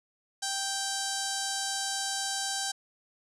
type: tone with notch filter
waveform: 5% pulse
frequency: 784 Hz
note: G5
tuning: in tune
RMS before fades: -32 dBFS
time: 0.42-2.72 s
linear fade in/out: 10 ms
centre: 2400 Hz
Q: 2
effects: resampled to 22050 Hz